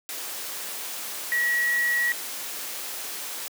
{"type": "tone in noise", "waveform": "sine", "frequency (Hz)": 1919, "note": "A#6", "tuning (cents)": 50, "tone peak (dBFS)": -21, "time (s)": [1.32, 2.12], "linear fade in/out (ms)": 0, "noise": "white", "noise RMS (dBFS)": -34, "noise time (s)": [0.09, 3.48], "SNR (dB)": 10, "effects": ["high-pass 300 Hz 12 dB/octave"]}